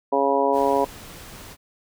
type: harmonic tone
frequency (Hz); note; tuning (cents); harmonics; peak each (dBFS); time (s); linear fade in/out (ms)
138.59; C#3; 0; 2 / 3 / 4 / 5 / 6 / 7; -27 / -23 / -23 / -25 / -28 / -23; 0.12-0.85; 10
type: noise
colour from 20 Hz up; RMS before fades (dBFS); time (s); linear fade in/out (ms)
pink; -41; 0.52-1.57; 50
effects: none